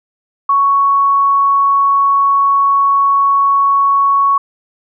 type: tone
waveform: sine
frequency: 1112 Hz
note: C#6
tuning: 5 cents sharp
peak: -8 dBFS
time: 0.49-4.38 s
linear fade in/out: 5 ms
effects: none